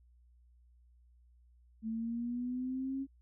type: linear sweep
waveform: sine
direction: up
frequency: 220 to 273.5 Hz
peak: -34 dBFS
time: 1.82-3.07 s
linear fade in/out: 50 ms
effects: added 60 Hz sine -61 dBFS peak until 3.21 s